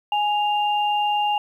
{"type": "tone pair together", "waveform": "sine", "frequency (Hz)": [832.3, 2796], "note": ["G#5", "F7"], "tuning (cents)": [4, 1], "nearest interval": "octave + major sixth", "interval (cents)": 2097, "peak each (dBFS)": [-19, -27], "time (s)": [0.12, 1.38], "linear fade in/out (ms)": 2, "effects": ["9-bit"]}